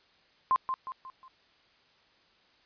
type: tone with echo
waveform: sine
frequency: 1046.5 Hz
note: C6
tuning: in tune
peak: -21 dBFS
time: 0.51-0.56 s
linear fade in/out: 0 ms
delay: 180 ms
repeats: 4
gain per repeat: -7 dB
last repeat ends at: 1.28 s
effects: white hiss -64 dBFS RMS until 2.65 s + resampled to 11025 Hz